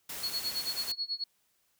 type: noise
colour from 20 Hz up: white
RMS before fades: -40 dBFS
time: 0.09-0.92 s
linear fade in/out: 5 ms
type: tone with tremolo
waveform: sine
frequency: 4352 Hz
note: C#8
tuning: 33 cents flat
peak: -29 dBFS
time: 0.23-1.24 s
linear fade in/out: 5 ms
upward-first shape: sine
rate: 9.2 Hz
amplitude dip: 95%
effects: white hiss -73 dBFS RMS until 1.79 s